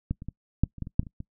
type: clicks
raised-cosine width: 5 ms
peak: -15 / -27 / -22 / -8 / -30 / -19 / -26 / -8 / -29 / -29 / -24 dBFS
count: 11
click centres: 0.11 / 0.221 / 0.286 / 0.636 / 0.783 / 0.823 / 0.871 / 0.995 / 1.031 / 1.068 / 1.204 s
effects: noise-tail reverb RT60 0.1 s tail -23 dB re dry